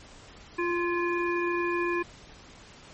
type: harmonic tone with a mistuned harmonic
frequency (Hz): 348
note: F4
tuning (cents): -6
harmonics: 1 / 3 / 5 / 7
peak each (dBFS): -27 / -32 / -34 / -35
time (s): 0.58-2.03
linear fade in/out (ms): 10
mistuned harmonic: 5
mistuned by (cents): -29
effects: pink hiss -50 dBFS RMS until 2.93 s + MP3 32 kbps